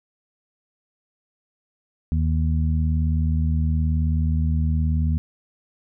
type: harmonic tone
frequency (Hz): 79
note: D#2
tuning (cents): +27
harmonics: 1 / 2 / 3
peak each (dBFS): -19 / -25 / -29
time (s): 2.12-5.18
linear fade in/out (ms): 0
effects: none